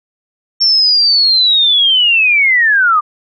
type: linear sweep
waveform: sine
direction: down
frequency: 5470 to 1174.7 Hz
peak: -7 dBFS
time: 0.6-3.01 s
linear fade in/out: 20 ms
effects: none